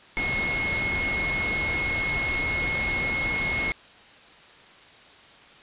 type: tone in noise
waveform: sine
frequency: 2170 Hz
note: C#7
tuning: 37 cents flat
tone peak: -25 dBFS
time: 0.17-3.72 s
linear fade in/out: 0 ms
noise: pink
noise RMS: -31 dBFS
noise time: 0.17-3.72 s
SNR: +3 dB
effects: white hiss -50 dBFS RMS until 5.62 s + resampled to 8000 Hz